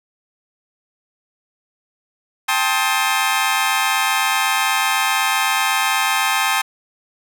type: chord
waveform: 20% pulse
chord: A half-diminished seventh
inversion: third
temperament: just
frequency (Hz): 792 / 880 / 1056 / 1267.2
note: G5 / A5 / C6 / Eb6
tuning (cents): +18 / 0 / +16 / +31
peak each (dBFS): -17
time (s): 2.48-6.62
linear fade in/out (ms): 10
effects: none